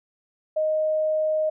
sine tone, 622 Hz, D#5, 1 cent flat, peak -20 dBFS, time 0.56-1.5 s, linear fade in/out 10 ms, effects none

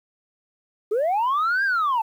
sine linear two-way sweep, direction up then down, 396.3 to 1635 to 853 Hz, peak -17 dBFS, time 0.91-2.02 s, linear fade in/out 10 ms, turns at 1.64 s, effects tanh soft clip ceiling -17 dBFS + 9-bit

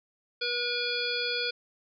harmonic tone, 483.2 Hz, B4, 38 cents flat, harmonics 1 / 3 / 5 / 7 / 9 / 10, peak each -35 / -35 / -35 / -35 / -35 / -35 dBFS, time 0.41-1.51 s, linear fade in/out 10 ms, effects none

